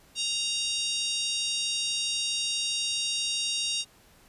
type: harmonic tone with a mistuned harmonic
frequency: 932.3 Hz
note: A#5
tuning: in tune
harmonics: 3 / 4 / 5 / 6 / 7 / 8 / 9 / 10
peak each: -33 / -31 / -36 / -35 / -38 / -43 / -42 / -40 dBFS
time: 0.15-3.85 s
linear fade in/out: 50 ms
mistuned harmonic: 7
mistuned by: +21 cents
effects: pink hiss -58 dBFS RMS until 4.28 s + resampled to 32000 Hz